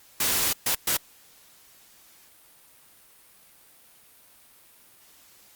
white noise bursts at uneven times, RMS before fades -24 dBFS, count 3, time 0.2-0.53 / 0.66-0.75 / 0.87-0.97 s, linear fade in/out 5 ms, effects white hiss -55 dBFS RMS until 5.55 s + Opus 48 kbps

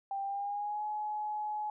sine tone with pitch glide, 789 to 845.6 Hz, G5 to G#5, +11 to +31 cents, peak -33 dBFS, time 0.11-1.7 s, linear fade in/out 2 ms, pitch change +120 cents, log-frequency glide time 0.24-0.84 s, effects none

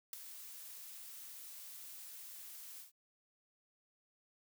blue noise with ADSR envelope, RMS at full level -38 dBFS, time 0.13-2.92 s, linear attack 3 ms, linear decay 7 ms, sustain -13 dB, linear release 130 ms, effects none

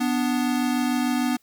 square tone pair together, 247 / 293.7 Hz, B3 / D4, 0 / 0 cents, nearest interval minor third, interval 300 cents, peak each -23 / -27 dBFS, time 0-1.37 s, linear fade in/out 10 ms, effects white hiss -64 dBFS RMS until 1.42 s

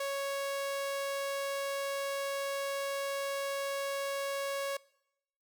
sawtooth tone, 554.4 Hz, C#5, in tune, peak -29 dBFS, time 0-4.77 s, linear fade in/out 5 ms, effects noise-tail reverb RT60 0.8 s tail -22 dB re dry

